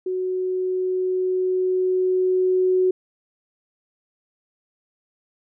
sine tone with level ramp, 370 Hz, F#4, in tune, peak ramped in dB -22 to -15 dBFS, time 0.06-2.91 s, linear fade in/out 5 ms, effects none

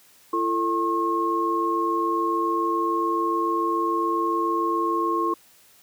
sine tone cluster, 338.6 / 445.6 / 1079 Hz, E4 / A4 / C#6, +46 / +22 / -47 cents, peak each -25 / -30 / -23 dBFS, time 0.33-5.34 s, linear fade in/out 5 ms, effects white hiss -55 dBFS RMS until 5.82 s + high-pass 80 Hz 12 dB/octave

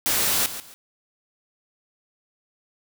white noise with echo, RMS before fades -22 dBFS, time 0.06-0.46 s, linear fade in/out 0 ms, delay 140 ms, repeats 2, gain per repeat -12 dB, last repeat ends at 0.74 s, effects none

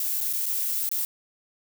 violet noise with dropouts, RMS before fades -27 dBFS, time 0-1.05 s, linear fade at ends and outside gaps 1 ms, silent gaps 0.205-0.21 / 0.329-0.334 / 0.458-0.463 / 0.891-0.914 s, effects none

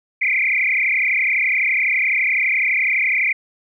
sine tone with frequency modulation, 2217 Hz, C#7, in tune, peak -15 dBFS, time 0.21-3.33 s, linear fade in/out 10 ms, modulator 31.9 Hz, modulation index 6.4, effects none

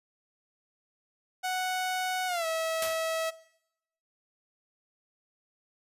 sawtooth tone with pitch glide, 740 to 647.9 Hz, F#5 to E5, 0 to -30 cents, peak -25 dBFS, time 1.43-3.31 s, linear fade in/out 20 ms, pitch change -230 cents, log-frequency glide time 2.27-2.46 s
white noise with exponential decay, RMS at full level -31 dBFS, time 2.82-3.11 s, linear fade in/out 2 ms, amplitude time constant 61 ms
effects noise-tail reverb RT60 0.8 s tail -19 dB re dry + resampled to 32000 Hz

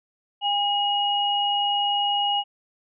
sine tone pair together, 811 / 2890 Hz, G#5 / F#7, -41 / -41 cents, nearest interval octave + minor seventh, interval 2200 cents, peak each -23 dBFS, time 0.41-2.44 s, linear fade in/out 50 ms, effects none

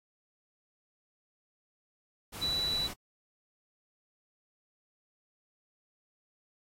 sine tone in noise, 3951 Hz, B7, in tune, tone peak -29 dBFS, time 2.41-2.88 s, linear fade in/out 20 ms, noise pink, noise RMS -42 dBFS, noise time 2.32-2.94 s, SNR +10 dB, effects AAC 48 kbps

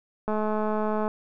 click train, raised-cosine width 1 ms, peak -15 dBFS, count 172, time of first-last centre 0.28-1.079 s, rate 214 Hz, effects none

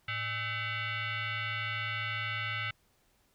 sine tone with frequency modulation, 110 Hz, A2, in tune, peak -32 dBFS, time 0.08-2.71 s, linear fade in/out 5 ms, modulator 711 Hz, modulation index 4, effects pink hiss -70 dBFS RMS until 3.34 s

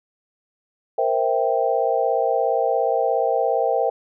sine chord, C dominant seventh, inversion third, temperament equal, 466.2 / 523.3 / 659.3 / 784 Hz, Bb4 / C5 / E5 / G5, 0 / 0 / 0 / 0 cents, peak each -23 dBFS, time 0.98-3.9 s, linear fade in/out 5 ms, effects none

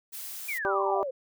blue noise, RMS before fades -39 dBFS, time 0.12-0.59 s, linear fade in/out 20 ms
sine exponential sweep, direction down, 2445 to 501 Hz, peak -30 dBFS, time 0.48-1.11 s, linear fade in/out 10 ms
harmonic tone, 196 Hz, G3, in tune, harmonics 2 / 3 / 4 / 5 / 6, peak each -29 / -31 / -32 / -33 / -34 dBFS, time 0.65-1.03 s, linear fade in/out 0 ms
effects none

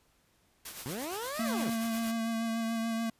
white noise with tremolo, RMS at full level -41 dBFS, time 0.65-2.12 s, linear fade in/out 5 ms, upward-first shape sine, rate 8.6 Hz, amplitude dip 50%
20% pulse linear two-way sweep, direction up then down, 117.1 to 668 to 117.1 Hz, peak -31 dBFS, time 0.86-1.7 s, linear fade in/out 0 ms, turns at 1.43 s
square tone with vibrato, 227.3 Hz, A#3, 43 cents flat, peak -31 dBFS, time 1.39-3.1 s, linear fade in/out 5 ms, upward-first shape triangle, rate 6.9 Hz, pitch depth 24 cents each way
effects pink hiss -69 dBFS RMS until 3.19 s + resampled to 32000 Hz

